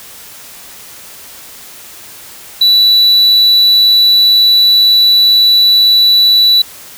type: tone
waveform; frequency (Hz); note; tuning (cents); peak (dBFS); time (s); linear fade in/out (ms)
triangle; 3951; B7; 0; -3; 2.61-6.62; 5
effects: white hiss -33 dBFS RMS until 6.97 s